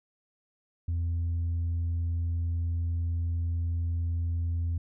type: tone with tanh clipping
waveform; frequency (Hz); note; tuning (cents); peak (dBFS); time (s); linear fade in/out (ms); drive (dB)
sine; 84.5; E2; +43; -27; 0.88-4.78; 5; 1
effects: none